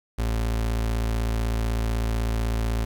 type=tone; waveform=35% pulse; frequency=56 Hz; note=A1; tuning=31 cents sharp; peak=-21 dBFS; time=0.18-2.85 s; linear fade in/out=10 ms; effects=9-bit